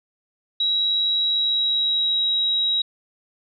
sine tone with pitch glide, 3867 to 3840 Hz, B7 to B7, -37 to -49 cents, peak -18 dBFS, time 0.6-2.82 s, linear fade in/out 5 ms, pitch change -12 cents, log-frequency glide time 1.27-2.22 s, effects none

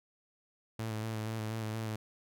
sawtooth tone with vibrato, 110.2 Hz, A2, 3 cents sharp, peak -31 dBFS, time 0.79-1.96 s, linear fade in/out 5 ms, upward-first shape square, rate 4.2 Hz, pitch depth 24 cents each way, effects none

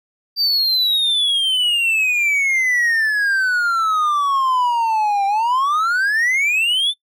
triangle exponential two-way sweep, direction down then up, 4699 to 784 to 3581 Hz, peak -13 dBFS, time 0.36-6.94 s, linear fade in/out 50 ms, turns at 5.26 s, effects noise-tail reverb RT60 0.1 s tail -21 dB re dry

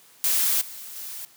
blue noise with level steps, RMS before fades -22 / -39 / -36 dBFS, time 0.24-1.25 s, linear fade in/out 0 ms, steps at 0.61 / 0.96 s, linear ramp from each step 5 ms, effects white hiss -54 dBFS RMS until 1.36 s + high-pass 100 Hz 12 dB/octave

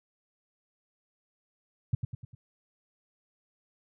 sine tone with echo, 119.6 Hz, A#2, 45 cents sharp, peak -20 dBFS, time 1.93-1.95 s, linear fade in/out 5 ms, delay 100 ms, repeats 4, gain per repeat -6 dB, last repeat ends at 2.35 s, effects none

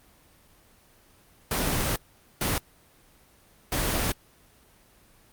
pink noise bursts at uneven times, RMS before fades -26 dBFS, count 3, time 1.51-1.96 / 2.41-2.58 / 3.72-4.12 s, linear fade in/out 2 ms, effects pink hiss -58 dBFS RMS until 5.32 s + Opus 24 kbps

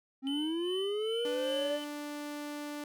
triangle linear sweep, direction up, 261.6 to 595 Hz, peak -29 dBFS, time 0.22-1.8 s, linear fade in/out 50 ms
triangle tone with tremolo, 3031 Hz, F#7, 41 cents sharp, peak -35 dBFS, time 0.27-1.84 s, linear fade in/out 0 ms, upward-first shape sine, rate 2.5 Hz, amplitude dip 60%
sawtooth tone, 293.9 Hz, D4, 1 cent sharp, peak -34 dBFS, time 1.25-2.84 s, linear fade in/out 2 ms
effects none

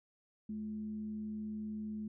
sine tone with frequency modulation, 213.9 Hz, A3, 49 cents flat, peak -38 dBFS, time 0.49-2.08 s, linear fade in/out 5 ms, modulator 133 Hz, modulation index 0.22, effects none

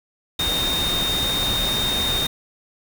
sine tone in noise, 3681 Hz, A#7, 23 cents flat, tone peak -21 dBFS, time 0.39-2.27 s, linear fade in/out 5 ms, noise pink, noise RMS -26 dBFS, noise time 0.39-2.27 s, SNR +2 dB, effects none

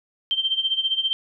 sine tone with tremolo, 3136 Hz, G7, in tune, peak -17 dBFS, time 0.31-1.13 s, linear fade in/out 0 ms, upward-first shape sine, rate 15 Hz, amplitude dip 80%, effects none

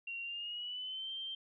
sine tone with pitch glide, 2754 to 3145 Hz, F7 to G7, -25 to +5 cents, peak -39 dBFS, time 0.07-1.35 s, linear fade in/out 5 ms, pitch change +230 cents, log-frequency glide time 0.22-1.12 s, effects none

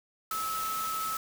sine tone in noise, 1300 Hz, E6, 24 cents flat, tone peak -31 dBFS, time 0.31-1.17 s, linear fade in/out 2 ms, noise white, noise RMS -38 dBFS, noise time 0.31-1.17 s, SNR +4 dB, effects none

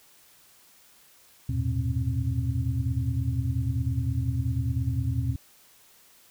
sine tone cluster, 78.9 / 95.7 / 114.6 / 124.6 / 267.1 Hz, D#2 / G2 / A#2 / B2 / C4, +25 / -41 / -29 / +16 / +36 cents, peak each -30 / -34 / -29 / -29 / -36 dBFS, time 1.49-5.36 s, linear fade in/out 5 ms, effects white hiss -57 dBFS RMS until 6.3 s

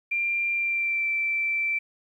sine tone with pitch glide, 2380 to 2336 Hz, D7 to D7, +22 to -10 cents, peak -23 dBFS, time 0.11-1.79 s, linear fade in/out 10 ms, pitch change -32 cents, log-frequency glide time 0.53-1.08 s, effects 10-bit

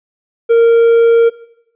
triangle tone, 462.9 Hz, A#4, 12 cents flat, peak -3 dBFS, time 0.49-1.3 s, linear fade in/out 20 ms, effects noise-tail reverb RT60 0.7 s tail -17 dB re dry + resampled to 8000 Hz

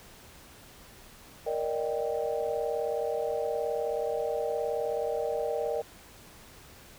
sine chord, Eb major seventh, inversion second, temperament equal with one note detuned, 466.2 / 583.3 / 622.3 / 784 Hz, Bb4 / D5 / Eb5 / G5, 0 / -12 / 0 / 0 cents, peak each -31 / -34 / -34 / -37 dBFS, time 1.46-5.82 s, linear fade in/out 10 ms, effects pink hiss -52 dBFS RMS until 6.98 s

